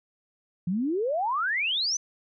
sine exponential sweep, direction up, 166.9 to 6240 Hz, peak -24 dBFS, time 0.67-1.97 s, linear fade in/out 5 ms, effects none

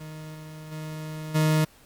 40% pulse tone with level steps, 155.5 Hz, D#3, 1 cent flat, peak -36 / -38 / -32 / -18 dBFS, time 0-1.65 s, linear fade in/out 10 ms, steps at 0.34 / 0.71 / 1.34 s, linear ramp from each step 20 ms, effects pink hiss -55 dBFS RMS until 1.85 s + MP3 96 kbps

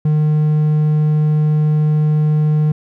triangle tone, 152.3 Hz, D#3, 37 cents flat, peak -9 dBFS, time 0.05-2.72 s, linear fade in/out 5 ms, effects none

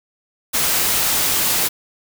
white noise, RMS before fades -18 dBFS, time 0.53-1.69 s, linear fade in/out 20 ms, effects none

